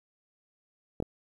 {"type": "clicks", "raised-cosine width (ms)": 2, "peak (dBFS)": [-17, -19], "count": 2, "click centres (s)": [1.002, 1.025], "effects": ["9-bit"]}